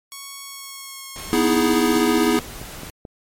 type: tone with pitch glide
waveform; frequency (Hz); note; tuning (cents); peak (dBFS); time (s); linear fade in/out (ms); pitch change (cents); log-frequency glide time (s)
5% pulse; 1108.7 to 1084; C#6 to C#6; 0 to -39; -22; 0.12-2.01; 0; -39; 0.44-1.09
type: noise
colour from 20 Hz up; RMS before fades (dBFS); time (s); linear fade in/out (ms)
pink; -36; 1.16-2.9; 0
type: chord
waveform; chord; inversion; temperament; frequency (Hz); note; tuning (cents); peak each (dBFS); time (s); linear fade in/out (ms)
square; E major seventh; second; equal with one note detuned; 246.9 / 311.1 / 326.8 / 415.3; B3 / D#4 / E4 / G#4; 0 / 0 / -15 / 0; -21 / -24 / -21 / -22; 1.33-2.39; 0
type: click train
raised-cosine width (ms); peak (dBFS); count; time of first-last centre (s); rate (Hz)
2; -22; 6; 1.96-3.052; 4.58
effects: MP3 64 kbps